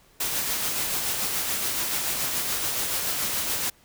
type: noise with tremolo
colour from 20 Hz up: white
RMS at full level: -26 dBFS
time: 0.2-3.7 s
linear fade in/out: 5 ms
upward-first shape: sine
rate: 7 Hz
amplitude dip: 30%
effects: pink hiss -58 dBFS RMS until 3.84 s